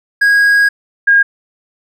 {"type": "tone pair in turn", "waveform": ["triangle", "sine"], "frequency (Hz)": [1644, 1625.1], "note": ["G#6", "G#6"], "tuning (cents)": [-18, -38], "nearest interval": "unison", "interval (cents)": 20, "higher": "first", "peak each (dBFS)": -5, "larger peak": "neither", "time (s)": [[0.21, 0.69], [1.07, 1.23]], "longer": "first", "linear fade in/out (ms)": 10, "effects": []}